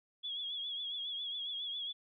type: tone with vibrato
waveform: sine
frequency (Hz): 3355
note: G#7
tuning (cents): +17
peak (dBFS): -37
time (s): 0.23-1.93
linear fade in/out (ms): 20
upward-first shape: triangle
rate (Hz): 7.3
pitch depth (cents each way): 69
effects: none